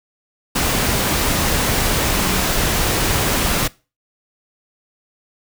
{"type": "tone in noise", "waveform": "sine", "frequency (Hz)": 185, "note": "F#3", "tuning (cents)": 0, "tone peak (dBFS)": -25, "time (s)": [2.21, 2.52], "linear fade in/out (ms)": 10, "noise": "pink", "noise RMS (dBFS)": -18, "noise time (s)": [0.55, 3.68], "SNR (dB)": -10, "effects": ["noise-tail reverb RT60 0.3 s tail -21 dB re dry"]}